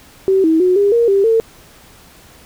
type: tone with pitch steps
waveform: sine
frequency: 383.7 / 321.5 / 365.2 / 403.7 / 468.4 / 394.5 / 450.9 Hz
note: G4 / E4 / F#4 / G#4 / A#4 / G4 / A4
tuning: -37 / -43 / -23 / -49 / +8 / +11 / +42 cents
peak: -9 dBFS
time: 0.28-1.4 s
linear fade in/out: 0 ms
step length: 160 ms
effects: pink hiss -44 dBFS RMS until 2.45 s